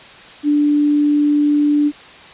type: tone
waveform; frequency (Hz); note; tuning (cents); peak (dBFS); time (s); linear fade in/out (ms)
sine; 293.7; D4; 0; -11; 0.43-1.92; 50
effects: white hiss -39 dBFS RMS until 2.33 s + resampled to 8000 Hz